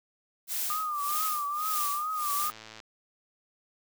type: noise with tremolo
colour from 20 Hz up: blue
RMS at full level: -31 dBFS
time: 0.47-2.52 s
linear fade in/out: 50 ms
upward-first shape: sine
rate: 1.7 Hz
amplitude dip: 90%
type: tone with vibrato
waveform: sine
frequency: 1207 Hz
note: D6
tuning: 47 cents sharp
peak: -29 dBFS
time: 0.7-2.5 s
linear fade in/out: 0 ms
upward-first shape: triangle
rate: 2.3 Hz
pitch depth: 99 cents each way
type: click train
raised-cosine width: 0.2 ms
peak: -28 dBFS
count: 43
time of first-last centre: 2.42-2.802 s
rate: 110 Hz
effects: none